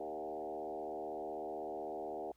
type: tone with frequency modulation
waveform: sine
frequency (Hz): 554.4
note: C#5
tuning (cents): 0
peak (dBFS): -39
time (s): 0-2.32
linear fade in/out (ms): 5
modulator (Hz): 76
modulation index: 3
effects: added 60 Hz sine -70 dBFS peak until 2.36 s + pink hiss -75 dBFS RMS until 2.36 s